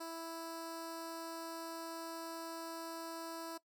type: tone with notch filter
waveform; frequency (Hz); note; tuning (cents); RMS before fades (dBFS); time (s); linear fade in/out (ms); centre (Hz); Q
10% pulse; 329.6; E4; 0; -45; 0-3.58; 10; 2100; 1.1
effects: noise-tail reverb RT60 0.1 s tail -19 dB re dry